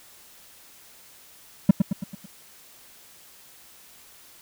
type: tone with echo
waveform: triangle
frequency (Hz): 194.6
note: G3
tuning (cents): -12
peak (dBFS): -6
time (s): 1.69-1.71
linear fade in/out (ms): 5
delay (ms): 110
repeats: 5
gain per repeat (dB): -6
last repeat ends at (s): 2.26
effects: white hiss -51 dBFS RMS until 4.41 s

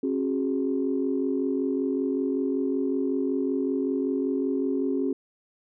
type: chord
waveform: sine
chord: C# suspended fourth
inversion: none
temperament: equal with one note detuned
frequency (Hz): 270.5 / 370 / 415.3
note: C#4 / F#4 / G#4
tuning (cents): -42 / 0 / 0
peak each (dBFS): -25 / -29 / -30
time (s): 0.03-5.13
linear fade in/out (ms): 5
effects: tanh soft clip ceiling -14 dBFS

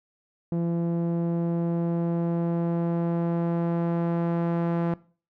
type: tone with low-pass filter sweep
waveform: sawtooth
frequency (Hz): 169.5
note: E3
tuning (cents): +49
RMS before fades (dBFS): -26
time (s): 0.52-4.94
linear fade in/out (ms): 2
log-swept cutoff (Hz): 450 to 1200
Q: 0.72
effects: noise-tail reverb RT60 0.4 s tail -20 dB re dry

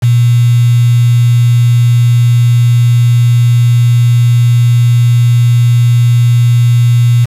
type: tone with quantisation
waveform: sine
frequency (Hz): 120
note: B2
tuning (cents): -49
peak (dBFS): -4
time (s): 0.02-7.26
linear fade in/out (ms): 20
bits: 4
effects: resampled to 32000 Hz

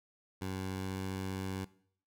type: tone with pitch glide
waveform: 15% pulse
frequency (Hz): 94.6 to 95.2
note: F#2 to F#2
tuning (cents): +39 to +50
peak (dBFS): -30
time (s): 0.41-1.65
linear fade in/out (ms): 10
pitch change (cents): +11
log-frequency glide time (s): 0.74-0.96
effects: noise-tail reverb RT60 0.6 s tail -20 dB re dry

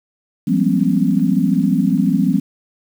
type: tone cluster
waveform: sine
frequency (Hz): 170.7 / 190.4 / 204.7 / 245.9 / 271.4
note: F3 / F#3 / G#3 / B3 / C#4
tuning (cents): -39 / +50 / -25 / -7 / -36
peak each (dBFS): -19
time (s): 0.47-2.4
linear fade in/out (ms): 10
effects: 7-bit

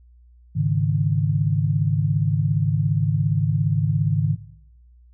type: chord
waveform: sine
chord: Ab suspended fourth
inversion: none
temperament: just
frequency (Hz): 103.83 / 138.43 / 155.74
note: Ab2 / Db3 / Eb3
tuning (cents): 0 / -2 / +2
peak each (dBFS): -24 / -22 / -21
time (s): 0.55-4.36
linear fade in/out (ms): 20
effects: noise-tail reverb RT60 0.8 s tail -17 dB re dry + added 60 Hz sine -48 dBFS peak until 5.13 s

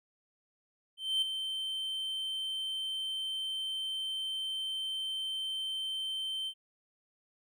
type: tone with ADSR envelope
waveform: triangle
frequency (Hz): 3106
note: G7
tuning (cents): -17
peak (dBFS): -24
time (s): 0.97-6.54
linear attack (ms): 250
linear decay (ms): 8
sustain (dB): -8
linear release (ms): 67
effects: none

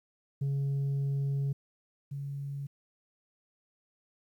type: tone pair in turn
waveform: sine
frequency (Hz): 138.9 / 140.27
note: C#3 / C#3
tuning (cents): +4 / +21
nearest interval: unison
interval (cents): 17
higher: second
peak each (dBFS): -25 / -34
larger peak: first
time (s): 0.41-1.53 / 2.11-2.67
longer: first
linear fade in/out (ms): 10
effects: tanh soft clip ceiling -27 dBFS + 11-bit

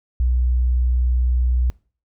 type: tone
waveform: sine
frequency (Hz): 61.74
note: B1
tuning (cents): 0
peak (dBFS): -15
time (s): 0.2-1.7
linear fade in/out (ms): 0
effects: noise-tail reverb RT60 0.4 s tail -23 dB re dry

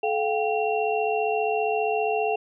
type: tone cluster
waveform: sine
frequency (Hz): 432.2 / 705 / 780 / 2734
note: A4 / F5 / G5 / F7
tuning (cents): -31 / +16 / -9 / -37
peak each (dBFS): -25 / -27 / -28 / -32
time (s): 0.03-2.36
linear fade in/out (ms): 5
effects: none

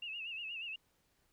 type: tone with vibrato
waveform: sine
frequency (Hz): 2715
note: F7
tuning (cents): -50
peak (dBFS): -40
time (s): 0.02-0.76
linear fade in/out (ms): 5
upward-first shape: sine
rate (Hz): 8.4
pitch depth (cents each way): 100
effects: pink hiss -75 dBFS RMS until 1.32 s

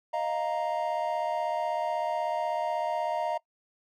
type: chord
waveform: triangle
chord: Eb suspended second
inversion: none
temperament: equal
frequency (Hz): 622.3 / 698.5 / 932.3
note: Eb5 / F5 / Bb5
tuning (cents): 0 / 0 / 0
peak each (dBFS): -30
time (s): 0.13-3.38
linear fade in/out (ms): 10
effects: noise-tail reverb RT60 0.1 s tail -21 dB re dry

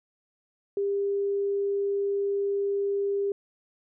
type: tone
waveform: sine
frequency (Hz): 400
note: G4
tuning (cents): +35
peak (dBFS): -24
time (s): 0.77-3.32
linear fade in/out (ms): 2
effects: none

